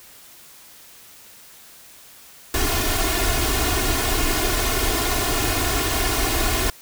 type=noise with comb filter; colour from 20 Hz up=pink; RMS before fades=-21 dBFS; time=2.54-6.7 s; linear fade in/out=2 ms; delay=2.8 ms; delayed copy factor=+0.95; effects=white hiss -46 dBFS RMS until 6.81 s